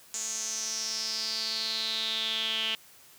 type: tone with band-pass filter sweep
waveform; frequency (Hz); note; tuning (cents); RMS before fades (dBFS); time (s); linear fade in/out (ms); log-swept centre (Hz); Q
sawtooth; 221.4; A3; +11; -32; 0.14-2.75; 2; 7000 to 3000; 7.3
effects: white hiss -55 dBFS RMS until 3.18 s + high-pass 60 Hz 12 dB/octave